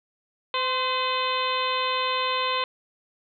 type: harmonic tone with a mistuned harmonic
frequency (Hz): 510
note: C5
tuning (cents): -44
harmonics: 1 / 2 / 3 / 4 / 5 / 6 / 7 / 8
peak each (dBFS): -31 / -26 / -37 / -35 / -32 / -33 / -32 / -36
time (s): 0.54-2.64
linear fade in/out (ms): 2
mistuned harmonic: 2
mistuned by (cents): +36
effects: none